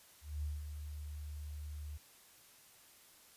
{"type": "tone with ADSR envelope", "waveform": "sine", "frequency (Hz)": 74.5, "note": "D2", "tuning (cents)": 25, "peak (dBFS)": -35, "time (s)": [0.21, 1.98], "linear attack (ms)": 220, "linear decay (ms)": 190, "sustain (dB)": -7, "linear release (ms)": 18, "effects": ["white hiss -62 dBFS RMS until 3.36 s", "resampled to 32000 Hz"]}